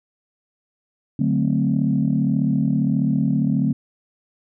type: chord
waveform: sine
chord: D dominant seventh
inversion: none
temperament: equal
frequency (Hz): 146.83 / 185 / 220 / 261.6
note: D3 / F#3 / A3 / C4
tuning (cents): 0 / 0 / 0 / 0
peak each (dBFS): -21 / -23 / -21 / -22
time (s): 1.19-3.73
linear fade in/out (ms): 5
effects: tanh soft clip ceiling -8 dBFS